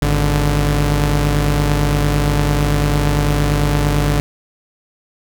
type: tone pair together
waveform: sawtooth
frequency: 51.58 / 145.9 Hz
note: G#1 / D3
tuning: -11 / -11 cents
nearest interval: octave + tritone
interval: 1800 cents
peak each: -12 dBFS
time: 0.02-4.2 s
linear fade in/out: 0 ms
effects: none